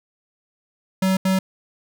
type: tone bursts at uneven times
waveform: square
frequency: 189.3 Hz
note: F#3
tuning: 40 cents sharp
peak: -17 dBFS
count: 2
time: 1.02-1.17 / 1.25-1.39 s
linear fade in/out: 5 ms
effects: none